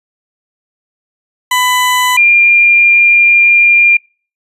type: tone pair in turn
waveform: 20% pulse / sine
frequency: 999 / 2398 Hz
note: B5 / D7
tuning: +20 / +36 cents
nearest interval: octave + minor third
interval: 1516 cents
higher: second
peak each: -4 dBFS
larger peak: neither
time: 1.51-2.17 / 2.17-3.97 s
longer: second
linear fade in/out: 5 ms
effects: noise-tail reverb RT60 0.4 s tail -26 dB re dry + resampled to 32000 Hz